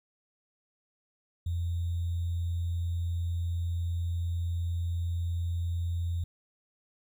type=tone with sample-and-hold; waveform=sine; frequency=85.7 Hz; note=F2; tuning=32 cents flat; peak=-28 dBFS; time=1.46-6.24 s; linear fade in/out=5 ms; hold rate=3675 Hz; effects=none